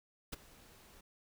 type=noise with ADSR envelope; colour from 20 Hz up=pink; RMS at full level=-39 dBFS; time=0.32-1.01 s; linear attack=13 ms; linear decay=16 ms; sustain=-21 dB; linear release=6 ms; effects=none